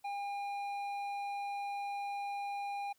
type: tone with hard clipping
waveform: sine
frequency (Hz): 806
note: G5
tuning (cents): +48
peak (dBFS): -38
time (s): 0.04-2.93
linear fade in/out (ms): 10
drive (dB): 8
effects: white hiss -73 dBFS RMS until 2.98 s